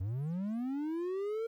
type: linear sweep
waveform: triangle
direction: up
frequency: 87.31 to 462.9 Hz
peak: -31 dBFS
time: 0-1.47 s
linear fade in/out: 10 ms
effects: 12-bit